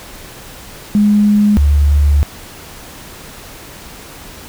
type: tone pair in turn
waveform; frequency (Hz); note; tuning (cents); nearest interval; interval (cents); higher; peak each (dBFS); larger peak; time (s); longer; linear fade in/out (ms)
sine; 207.7 / 72.44; G#3 / D2; 0 / -23; octave + tritone; 1823; first; -7; neither; 0.95-1.57 / 1.57-2.23; second; 0
effects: pink hiss -34 dBFS RMS until 4.48 s